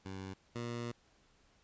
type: tone pair in turn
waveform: 15% pulse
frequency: 95.5 / 118.77 Hz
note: G2 / A#2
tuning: -45 / +33 cents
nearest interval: major third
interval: 378 cents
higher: second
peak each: -36 / -32 dBFS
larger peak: second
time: 0.05-0.34 / 0.55-0.92 s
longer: second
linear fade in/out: 10 ms
effects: pink hiss -69 dBFS RMS until 1.63 s + resampled to 16000 Hz